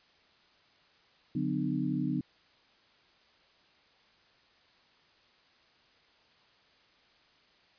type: tone cluster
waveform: sine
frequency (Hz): 146.2 / 183.3 / 251.2 / 302.1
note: D3 / F#3 / B3 / D4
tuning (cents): -7 / -16 / +30 / +49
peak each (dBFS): -35 / -35 / -33 / -34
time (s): 1.35-2.21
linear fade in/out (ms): 5
effects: white hiss -64 dBFS RMS until 7.78 s + resampled to 11025 Hz